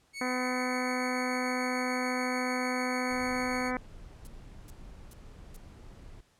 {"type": "tone with tremolo", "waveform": "sawtooth", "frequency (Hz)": 2217, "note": "C#7", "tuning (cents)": 0, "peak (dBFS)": -33, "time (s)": [0.13, 3.72], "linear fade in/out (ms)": 50, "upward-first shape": "triangle", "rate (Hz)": 6.8, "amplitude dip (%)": 25}
{"type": "harmonic tone", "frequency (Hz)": 252.4, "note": "B3", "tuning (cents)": 38, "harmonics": [1, 2, 3, 4, 5, 6, 7, 8, 9], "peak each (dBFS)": [-33, -36, -38, -39, -40, -41, -41, -42, -43], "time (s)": [0.21, 3.77], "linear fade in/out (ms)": 2}
{"type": "noise", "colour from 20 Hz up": "brown", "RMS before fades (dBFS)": -48, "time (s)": [3.1, 6.21], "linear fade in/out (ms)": 10}
{"type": "noise bursts", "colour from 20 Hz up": "violet", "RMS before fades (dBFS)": -46, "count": 4, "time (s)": [4.25, 5.564], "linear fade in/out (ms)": 0, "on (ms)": 21, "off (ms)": 410}
{"effects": ["pink hiss -67 dBFS RMS until 6.39 s", "low-pass 10000 Hz 12 dB/octave"]}